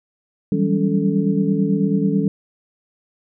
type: tone cluster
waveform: sine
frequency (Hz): 161.5 / 189.5 / 198.6 / 281.6 / 437.9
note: E3 / F#3 / G3 / C#4 / A4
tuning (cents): -35 / +42 / +23 / +27 / -8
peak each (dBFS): -23 / -22 / -19 / -22 / -26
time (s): 0.52-2.28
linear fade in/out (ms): 2
effects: none